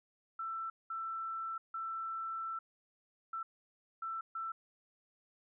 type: tone bursts at uneven times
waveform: sine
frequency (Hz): 1333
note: E6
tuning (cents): +19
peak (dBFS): -37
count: 6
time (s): 0.39-0.7 / 0.9-1.58 / 1.74-2.59 / 3.33-3.43 / 4.02-4.21 / 4.35-4.52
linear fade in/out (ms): 5
effects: none